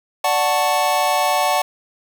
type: chord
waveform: square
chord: D major seventh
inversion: none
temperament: equal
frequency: 587.3 / 740 / 880 / 1108.7 Hz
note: D5 / F#5 / A5 / C#6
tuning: 0 / 0 / 0 / 0 cents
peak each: -23 / -20 / -22 / -24 dBFS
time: 0.24-1.62 s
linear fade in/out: 5 ms
effects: 7-bit